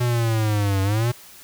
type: linear two-way sweep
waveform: square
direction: down then up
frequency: 123.47 to 95.5 to 123.47 Hz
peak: -19 dBFS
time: 0-1.12 s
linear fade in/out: 10 ms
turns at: 0.82 s
effects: white hiss -45 dBFS RMS until 1.43 s